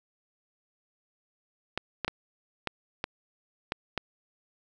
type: clicks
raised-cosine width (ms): 0.3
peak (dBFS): -13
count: 7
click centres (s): 1.776 / 2.047 / 2.08 / 2.673 / 3.041 / 3.721 / 3.977
effects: none